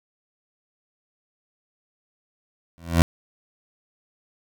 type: tone with exponential growth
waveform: 20% pulse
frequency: 84.2 Hz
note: E2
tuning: 37 cents sharp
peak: -5 dBFS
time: 2.78-3.02 s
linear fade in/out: 0 ms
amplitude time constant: 51 ms
effects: none